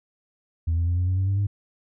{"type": "tone with pitch steps", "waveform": "sine", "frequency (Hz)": [82.41, 84.82, 87.31, 89.87, 92.5, 95.21, 98, 100.87], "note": ["E2", "E2", "F2", "F#2", "F#2", "G2", "G2", "G2"], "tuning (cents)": [0, 50, 0, -50, 0, -50, 0, 50], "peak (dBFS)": -18, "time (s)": [0.67, 1.47], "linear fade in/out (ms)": 10, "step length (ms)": 100, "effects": ["tanh soft clip ceiling -18 dBFS"]}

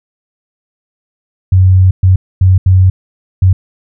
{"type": "tone bursts at uneven times", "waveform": "sine", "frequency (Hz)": 93.3, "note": "F#2", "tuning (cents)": 15, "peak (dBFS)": -3, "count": 5, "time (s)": [[1.52, 1.91], [2.03, 2.16], [2.41, 2.58], [2.66, 2.9], [3.42, 3.53]], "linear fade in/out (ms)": 5, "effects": []}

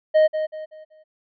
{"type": "tone with echo", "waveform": "triangle", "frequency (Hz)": 622.3, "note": "D#5", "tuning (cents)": 0, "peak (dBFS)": -10, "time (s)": [0.14, 0.28], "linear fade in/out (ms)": 20, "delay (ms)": 190, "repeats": 4, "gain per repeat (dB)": -9, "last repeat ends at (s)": 1.04, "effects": ["resampled to 11025 Hz"]}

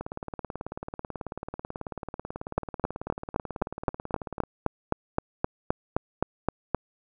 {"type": "two click trains", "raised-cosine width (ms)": 1, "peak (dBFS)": [-20, -9], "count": [82, 17], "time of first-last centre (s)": [[0.01, 4.436], [2.58, 6.747]], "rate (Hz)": [18.3, 3.84], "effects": []}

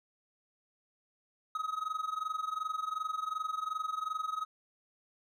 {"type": "tone with amplitude modulation", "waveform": "triangle", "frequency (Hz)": 1268, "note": "D#6", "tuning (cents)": 32, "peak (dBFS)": -28, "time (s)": [1.55, 4.45], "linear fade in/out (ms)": 2, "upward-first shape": "sine", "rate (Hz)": 22.7, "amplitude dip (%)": 85, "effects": []}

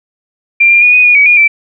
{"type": "tone with pitch steps", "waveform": "sine", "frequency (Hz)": [2379, 2393, 2453, 2487, 2446, 2271, 2433, 2330], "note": ["D7", "D7", "D#7", "D#7", "D#7", "C#7", "D#7", "D7"], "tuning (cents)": [22, 32, -25, -1, -30, 41, -39, -14], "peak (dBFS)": -3, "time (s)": [0.6, 1.48], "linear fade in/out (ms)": 10, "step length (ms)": 110, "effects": []}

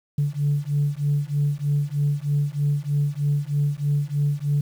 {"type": "beating tone pair", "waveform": "sine", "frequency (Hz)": [143.1, 146.3], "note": ["D3", "D3"], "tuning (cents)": [-45, -6], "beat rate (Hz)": 3.2, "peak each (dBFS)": -22, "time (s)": [0.18, 4.61], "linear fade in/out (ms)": 5, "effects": ["tanh soft clip ceiling -14 dBFS", "8-bit"]}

